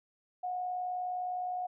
sine tone with amplitude modulation, 727 Hz, F#5, 31 cents flat, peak -31 dBFS, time 0.43-1.67 s, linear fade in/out 10 ms, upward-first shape sine, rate 59.8 Hz, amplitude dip 35%, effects none

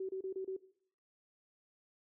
sine tone bursts, 380 Hz, F#4, 46 cents sharp, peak -36 dBFS, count 5, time 0-0.566 s, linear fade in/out 5 ms, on 90 ms, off 29 ms, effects noise-tail reverb RT60 0.6 s tail -18 dB re dry

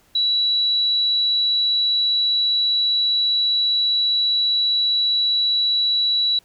sine tone, 3925 Hz, B7, 11 cents flat, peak -16 dBFS, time 0.15-6.39 s, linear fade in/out 5 ms, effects pink hiss -57 dBFS RMS until 6.44 s

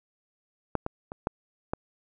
clicks, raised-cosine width 1 ms, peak -11 / -16 / -23 / -12 / -14 dBFS, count 5, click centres 0.753 / 0.864 / 1.119 / 1.271 / 1.735 s, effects none

